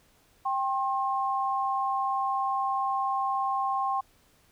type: tone pair together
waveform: sine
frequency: 787 / 1070 Hz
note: G5 / C6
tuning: +7 / +38 cents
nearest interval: perfect fourth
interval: 531 cents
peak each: -28 dBFS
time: 0.45-4.01 s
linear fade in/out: 10 ms
effects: pink hiss -63 dBFS RMS until 4.51 s